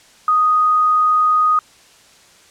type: tone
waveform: sine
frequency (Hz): 1244.5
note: D#6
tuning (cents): 0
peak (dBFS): -11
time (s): 0.28-1.59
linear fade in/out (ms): 2
effects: white hiss -48 dBFS RMS until 2.5 s + low-pass 8000 Hz 12 dB/octave